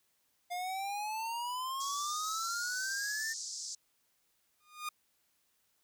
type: exponential sweep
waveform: square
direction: up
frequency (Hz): 703 to 1818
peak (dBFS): -36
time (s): 0.5-3.34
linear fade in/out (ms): 20
type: band-pass noise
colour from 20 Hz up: white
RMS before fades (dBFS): -42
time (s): 1.8-3.75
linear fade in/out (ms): 5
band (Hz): 4700 to 7400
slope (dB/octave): 48
type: tone with exponential growth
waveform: sawtooth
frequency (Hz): 1222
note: D#6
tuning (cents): -32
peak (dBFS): -30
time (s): 4.6-4.89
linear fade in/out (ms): 5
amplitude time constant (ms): 62
effects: white hiss -75 dBFS RMS until 5.83 s